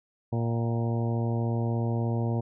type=harmonic tone with a mistuned harmonic; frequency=116.54 Hz; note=A#2; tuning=in tune; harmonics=1 / 2 / 3 / 4 / 5 / 6 / 7 / 8; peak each=-26 / -32 / -36 / -38 / -40 / -42 / -43 / -44 dBFS; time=0.32-2.41 s; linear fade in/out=10 ms; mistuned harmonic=7; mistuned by=-50 cents; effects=none